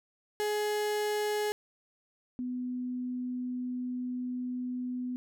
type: tone pair in turn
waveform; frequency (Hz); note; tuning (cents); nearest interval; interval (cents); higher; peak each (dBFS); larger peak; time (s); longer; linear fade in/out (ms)
35% pulse / sine; 420 / 249.7; G#4 / B3; +19 / +19; major sixth; 900; first; -27 / -32; first; 0.4-1.52 / 2.39-5.16; second; 0
effects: none